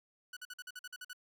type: tone bursts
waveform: sawtooth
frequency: 1480 Hz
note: F#6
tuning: in tune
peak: -40 dBFS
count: 10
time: 0.33-1.132 s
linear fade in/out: 5 ms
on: 37 ms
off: 48 ms
effects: none